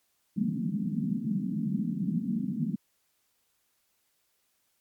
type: band-pass noise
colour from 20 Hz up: white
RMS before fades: -30 dBFS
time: 0.36-2.76 s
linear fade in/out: 10 ms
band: 160 to 240 Hz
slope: 48 dB/octave
effects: white hiss -73 dBFS RMS until 4.8 s + MP3 96 kbps